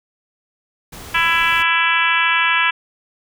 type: noise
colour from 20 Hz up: pink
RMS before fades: -35 dBFS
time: 0.92-1.63 s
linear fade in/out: 10 ms
type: harmonic tone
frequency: 332.8 Hz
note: E4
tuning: 17 cents sharp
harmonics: 3 / 4 / 5 / 6 / 7 / 8 / 9 / 10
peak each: -21 / -22 / -19 / -25 / -20 / -21 / -25 / -28 dBFS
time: 1.14-2.71 s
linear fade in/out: 10 ms
effects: none